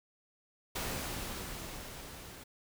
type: noise with level ramp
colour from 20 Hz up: pink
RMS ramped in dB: -36 to -50 dBFS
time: 0.75-2.44 s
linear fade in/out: 10 ms
effects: none

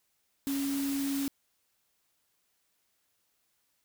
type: tone in noise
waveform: sine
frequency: 277.2 Hz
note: C#4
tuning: in tune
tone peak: -29 dBFS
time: 0.47-1.28 s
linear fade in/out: 0 ms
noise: white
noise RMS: -40 dBFS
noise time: 0.47-1.28 s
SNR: +8 dB
effects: white hiss -75 dBFS RMS until 3.84 s

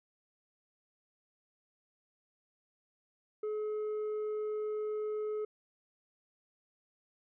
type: tone with tanh clipping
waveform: sine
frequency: 426.1 Hz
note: G#4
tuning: 44 cents sharp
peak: -34 dBFS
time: 3.43-5.45 s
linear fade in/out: 5 ms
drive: 4 dB
effects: none

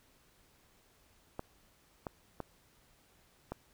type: clicks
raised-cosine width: 1 ms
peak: -24 dBFS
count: 4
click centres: 1.394 / 2.068 / 2.403 / 3.52 s
effects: pink hiss -67 dBFS RMS until 3.73 s

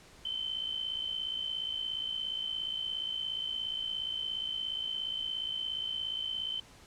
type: tone with amplitude modulation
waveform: sine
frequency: 3076 Hz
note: G7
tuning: 33 cents flat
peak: -30 dBFS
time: 0.25-6.6 s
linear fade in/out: 5 ms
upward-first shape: sine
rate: 57.1 Hz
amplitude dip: 65%
effects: pink hiss -56 dBFS RMS until 6.86 s + low-pass 9000 Hz 12 dB/octave

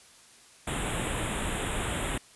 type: band-stop noise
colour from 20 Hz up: pink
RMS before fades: -31 dBFS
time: 0.67-2.18 s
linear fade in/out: 5 ms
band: 3700 to 7200 Hz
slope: 96 dB/octave
effects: white hiss -55 dBFS RMS until 2.35 s + resampled to 24000 Hz

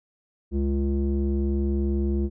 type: tone with low-pass filter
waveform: square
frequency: 69.3 Hz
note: C#2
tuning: in tune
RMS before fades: -24 dBFS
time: 0.51-2.3 s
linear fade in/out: 50 ms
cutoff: 300 Hz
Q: 7.2
effects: none

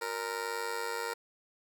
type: tone with amplitude modulation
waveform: 15% pulse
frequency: 465.6 Hz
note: A#4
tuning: 2 cents flat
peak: -24 dBFS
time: 0.01-1.14 s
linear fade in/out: 10 ms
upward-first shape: sine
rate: 101 Hz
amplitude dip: 75%
effects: none

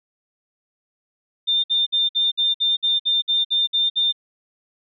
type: tone bursts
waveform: sine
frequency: 3604 Hz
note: A7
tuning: 41 cents sharp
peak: -16 dBFS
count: 12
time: 1.47-4.126 s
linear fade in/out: 20 ms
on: 170 ms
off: 56 ms
effects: none

